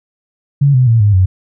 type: tone with pitch steps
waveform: sine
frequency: 141.2 / 127.26 / 114.69 / 103.36 / 93.16 Hz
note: C#3 / C3 / A#2 / G#2 / F#2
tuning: +32 / -48 / -28 / -8 / +12 cents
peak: -6 dBFS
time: 0.61-1.26 s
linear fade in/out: 10 ms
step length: 130 ms
effects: none